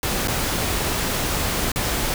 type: noise with dropouts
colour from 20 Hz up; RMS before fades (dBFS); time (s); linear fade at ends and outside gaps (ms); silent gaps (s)
pink; -23; 0.03-2.14; 1; 0.274-0.282 / 1.718-1.759
effects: none